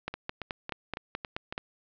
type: two click trains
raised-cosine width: 0.3 ms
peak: -16 / -19 dBFS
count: 8 / 6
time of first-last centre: 0.08-1.579 / 0.14-1.525 s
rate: 4.67 / 3.61 Hz
effects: low-pass 4000 Hz 12 dB/octave